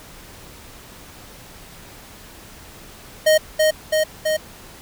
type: tone with echo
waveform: square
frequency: 622.3 Hz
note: D#5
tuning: in tune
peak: -12 dBFS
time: 3.26-3.38 s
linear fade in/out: 10 ms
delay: 330 ms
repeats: 3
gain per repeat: -2 dB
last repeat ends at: 4.37 s
effects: pink hiss -42 dBFS RMS until 4.81 s